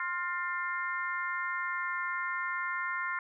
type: harmonic tone with a mistuned harmonic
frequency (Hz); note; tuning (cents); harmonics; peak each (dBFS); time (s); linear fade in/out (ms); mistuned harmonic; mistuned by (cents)
351.1; F4; +9; 3 / 4 / 5 / 6; -36 / -36 / -37 / -39; 0-3.19; 2; 5; +43
effects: none